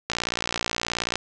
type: click train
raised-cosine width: 0.2 ms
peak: -7 dBFS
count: 63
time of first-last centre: 0.1-1.156 s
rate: 58.7 Hz
effects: resampled to 22050 Hz + 8-bit